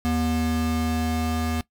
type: tone pair together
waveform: square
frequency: 80.2 / 240.3 Hz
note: E2 / B3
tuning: -47 / -47 cents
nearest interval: octave + perfect fifth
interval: 1900 cents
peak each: -27 / -25 dBFS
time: 0.05-1.61 s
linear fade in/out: 0 ms
effects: noise-tail reverb RT60 0.1 s tail -19 dB re dry